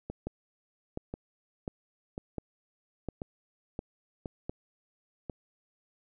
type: two click trains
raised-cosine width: 2 ms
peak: -23 / -21 dBFS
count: 6 / 7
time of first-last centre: 0.1-5.298 / 0.27-4.495 s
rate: 0.962 / 1.42 Hz
effects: none